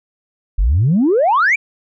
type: exponential sweep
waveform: sine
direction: up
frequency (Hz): 41.2 to 2428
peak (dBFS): -9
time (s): 0.58-1.56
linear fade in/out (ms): 10
effects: tanh soft clip ceiling -7 dBFS